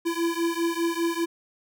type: beating tone pair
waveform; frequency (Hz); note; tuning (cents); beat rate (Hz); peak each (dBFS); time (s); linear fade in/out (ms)
square; 334.2 / 339.2; E4 / E4; +24 / +50; 5; -27 / -28; 0.05-1.26; 20
effects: none